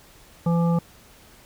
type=harmonic tone; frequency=169.4 Hz; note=E3; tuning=48 cents sharp; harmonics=1 / 3 / 5 / 7; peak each=-18 / -28 / -32 / -35 dBFS; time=0.46-0.79 s; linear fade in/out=5 ms; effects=pink hiss -51 dBFS RMS until 1.45 s